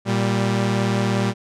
sawtooth tone pair together, 116.6 / 196.1 Hz, A#2 / G3, +1 / +1 cents, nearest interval major sixth, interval 900 cents, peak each -17 dBFS, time 0.05-1.34 s, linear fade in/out 50 ms, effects low-pass 7000 Hz 12 dB/octave

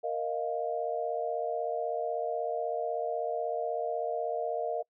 sine chord, Bb suspended fourth, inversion none, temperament equal, 466.2 / 622.3 / 698.5 Hz, Bb4 / Eb5 / F5, 0 / 0 / 0 cents, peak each -34 dBFS, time 0.03-4.83 s, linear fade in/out 20 ms, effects noise-tail reverb RT60 0.1 s tail -25 dB re dry

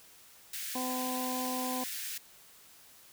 white high-pass noise, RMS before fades -39 dBFS, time 0.53-2.18 s, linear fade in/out 5 ms, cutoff 1500 Hz, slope 48 dB/octave
harmonic tone, 254.3 Hz, C4, 49 cents flat, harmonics 1 / 2 / 3 / 4, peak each -36 / -41 / -39 / -40 dBFS, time 0.75-1.84 s, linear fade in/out 5 ms
effects white hiss -57 dBFS RMS until 3.12 s

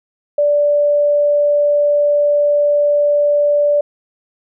sine tone, 584 Hz, D5, 10 cents flat, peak -10 dBFS, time 0.38-3.81 s, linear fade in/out 5 ms, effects none

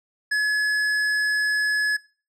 sine tone with tanh clipping, 1700 Hz, G#6, 40 cents sharp, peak -21 dBFS, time 0.31-1.97 s, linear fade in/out 10 ms, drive 12 dB, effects noise-tail reverb RT60 0.4 s tail -22 dB re dry + low-pass 11000 Hz 12 dB/octave

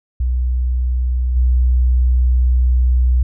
sine tone with level steps, 62.2 Hz, B1, 13 cents sharp, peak -14 / -10 dBFS, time 0.2-3.23 s, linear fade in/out 5 ms, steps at 1.35 s, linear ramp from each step 20 ms, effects none

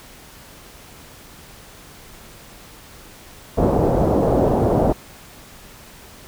white low-pass noise, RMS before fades -17 dBFS, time 3.57-4.93 s, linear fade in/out 10 ms, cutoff 670 Hz, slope 24 dB/octave, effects pink hiss -43 dBFS RMS until 6.27 s

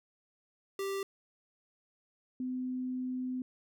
square / sine tone pair in turn, 392 / 254.5 Hz, G4 / C4, 0 / -48 cents, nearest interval perfect fifth, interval 748 cents, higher first, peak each -34 / -33 dBFS, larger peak second, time 0.79-1.03 / 2.4-3.42 s, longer second, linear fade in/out 2 ms, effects none

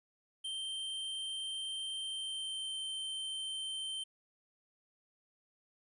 square tone with pitch glide, 3136 to 3113 Hz, G7 to G7, 0 to -13 cents, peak -38 dBFS, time 0.44-4.04 s, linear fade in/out 10 ms, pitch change -13 cents, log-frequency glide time 2-2.78 s, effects resampled to 24000 Hz + 13-bit

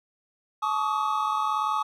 triangle tone cluster, 861 / 1116 / 1157 / 1254 Hz, A5 / C#6 / D6 / D#6, -38 / +11 / -26 / +13 cents, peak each -27 / -28 / -30 / -26 dBFS, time 0.62-1.83 s, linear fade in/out 10 ms, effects none

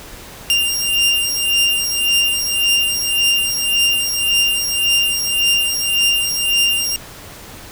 sawtooth beating tone pair, 2794 / 2795.8 Hz, F7 / F7, 0 / +1 cents, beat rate 1.8 Hz, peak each -14 dBFS, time 0.5-6.96 s, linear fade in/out 0 ms, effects pink hiss -36 dBFS RMS until 7.71 s

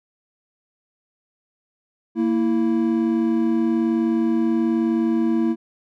triangle tone pair together, 230.7 / 329.6 Hz, A#3 / E4, -18 / 0 cents, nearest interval tritone, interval 618 cents, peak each -18 dBFS, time 2.15-5.56 s, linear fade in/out 50 ms, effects none

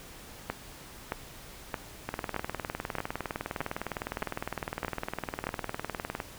two click trains, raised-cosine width 0.5 ms, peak -17 / -15 dBFS, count 82 / 9, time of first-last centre 2.09-6.202 / 0.5-5.469 s, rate 19.7 / 1.61 Hz, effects pink hiss -48 dBFS RMS until 6.38 s

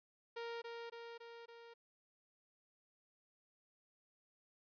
sawtooth tone with echo, 466.2 Hz, A#4, in tune, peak -39 dBFS, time 0.36-0.62 s, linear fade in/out 10 ms, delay 280 ms, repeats 4, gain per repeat -3 dB, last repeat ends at 1.74 s, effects resampled to 11025 Hz

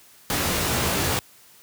pink noise with comb filter, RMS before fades -23 dBFS, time 0.3-1.19 s, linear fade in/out 0 ms, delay 19 ms, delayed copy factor -0.65, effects white hiss -52 dBFS RMS until 1.62 s + high-pass 60 Hz 12 dB/octave

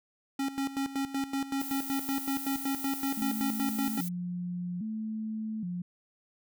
square tone with tremolo, 273.3 Hz, C#4, 24 cents flat, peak -29 dBFS, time 0.39-4.01 s, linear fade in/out 5 ms, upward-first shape square, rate 5.3 Hz, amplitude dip 75%
violet noise, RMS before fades -39 dBFS, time 1.6-4.09 s, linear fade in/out 10 ms
sine tone with vibrato, 196.7 Hz, G3, 6 cents sharp, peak -32 dBFS, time 3.17-5.82 s, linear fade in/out 5 ms, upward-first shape square, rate 0.61 Hz, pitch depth 180 cents each way
effects none

